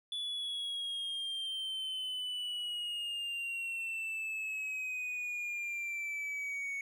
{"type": "exponential sweep", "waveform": "triangle", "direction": "down", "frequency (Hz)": [3449, 2217], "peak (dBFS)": -34, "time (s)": [0.12, 6.81], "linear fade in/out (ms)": 2, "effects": []}